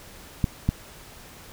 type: clicks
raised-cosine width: 5 ms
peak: -8 dBFS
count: 2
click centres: 0.442 / 0.69 s
effects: pink hiss -46 dBFS RMS until 1.52 s